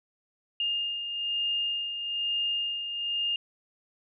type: beating tone pair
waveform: sine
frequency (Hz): 2823 / 2824.1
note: F7 / F7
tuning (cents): +18 / +19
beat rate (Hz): 1.1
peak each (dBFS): -28 / -37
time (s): 0.6-3.36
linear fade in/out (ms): 2
effects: none